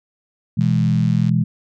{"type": "chord", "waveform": "sine", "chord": "E major", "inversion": "second", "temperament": "equal", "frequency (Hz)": [123.47, 164.81, 207.7], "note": ["B2", "E3", "G#3"], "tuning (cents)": [0, 0, 0], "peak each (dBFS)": [-18, -17, -20], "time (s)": [0.57, 1.44], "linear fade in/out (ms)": 10}
{"type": "click train", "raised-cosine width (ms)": 0.2, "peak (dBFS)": -22, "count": 72, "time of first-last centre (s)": [0.61, 1.293], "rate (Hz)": 104}
{"effects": []}